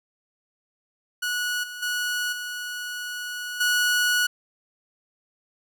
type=tone with level steps; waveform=sawtooth; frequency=1465 Hz; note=F#6; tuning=18 cents flat; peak=-21 / -31 / -21 / -27 / -16 dBFS; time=1.22-4.27 s; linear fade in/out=10 ms; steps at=1.63 / 1.82 / 2.32 / 3.6 s; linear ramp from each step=10 ms; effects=none